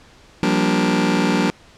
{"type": "chord", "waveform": "sawtooth", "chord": "G minor seventh", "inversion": "third", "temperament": "just", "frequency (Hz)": [176.4, 196, 235.2, 294], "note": ["F3", "G3", "Bb3", "D4"], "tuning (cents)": [18, 0, 16, 2], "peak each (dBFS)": -17, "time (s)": [0.43, 1.5], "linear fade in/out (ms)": 0, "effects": ["pink hiss -48 dBFS RMS until 1.77 s", "low-pass 6000 Hz 12 dB/octave"]}